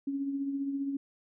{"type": "tone with tremolo", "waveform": "sine", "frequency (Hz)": 277.2, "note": "C#4", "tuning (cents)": 0, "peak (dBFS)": -28, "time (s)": [0.07, 0.97], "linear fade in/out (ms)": 5, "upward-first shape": "triangle", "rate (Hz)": 15, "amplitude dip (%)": 50, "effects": []}